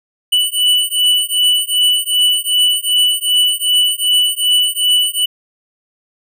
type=beating tone pair; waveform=square; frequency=2966 / 2968.6 Hz; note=F#7 / F#7; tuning=+4 / +5 cents; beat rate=2.6 Hz; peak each=-15 dBFS; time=0.32-5.26 s; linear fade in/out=10 ms; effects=none